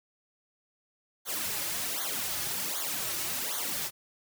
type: noise with flanger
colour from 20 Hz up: white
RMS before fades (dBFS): -33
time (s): 1.25-3.91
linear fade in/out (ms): 50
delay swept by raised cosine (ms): 0.38 to 4.48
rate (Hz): 1.3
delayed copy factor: -1
effects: none